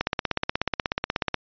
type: click train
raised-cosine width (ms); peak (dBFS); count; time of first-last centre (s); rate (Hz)
0.3; -7; 23; 0.01-1.343; 16.5
effects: resampled to 11025 Hz